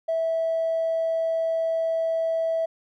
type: tone with tanh clipping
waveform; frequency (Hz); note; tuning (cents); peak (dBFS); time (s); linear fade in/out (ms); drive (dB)
triangle; 654; E5; -14; -21; 0.08-2.66; 10; 1
effects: none